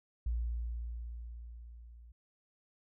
sine tone with level ramp, 58.27 Hz, A#1, in tune, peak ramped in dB -30 to -52 dBFS, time 0.26-2.12 s, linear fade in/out 5 ms, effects none

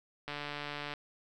click train, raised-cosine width 0.3 ms, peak -23 dBFS, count 97, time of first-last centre 0.28-0.938 s, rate 146 Hz, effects none

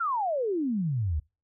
sine exponential sweep, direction down, 1424 to 69.3 Hz, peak -25 dBFS, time 0-1.2 s, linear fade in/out 10 ms, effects noise-tail reverb RT60 0.3 s tail -25 dB re dry

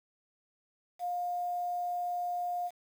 sine tone with quantisation, 709 Hz, F5, 26 cents sharp, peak -31 dBFS, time 0.99-2.71 s, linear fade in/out 50 ms, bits 9, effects none

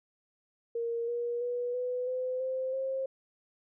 sine tone with pitch steps, 466.2 / 476.5 / 487.1 / 497.9 / 509 / 520.3 / 531.8 Hz, A#4 / A#4 / B4 / B4 / C5 / C5 / C5, 0 / +38 / -24 / +14 / -48 / -10 / +28 cents, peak -30 dBFS, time 0.75-3.06 s, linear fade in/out 5 ms, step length 330 ms, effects none

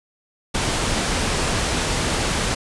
pink low-pass noise, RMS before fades -22 dBFS, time 0.54-2.55 s, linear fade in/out 10 ms, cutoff 9800 Hz, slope 24 dB/octave, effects resampled to 24000 Hz

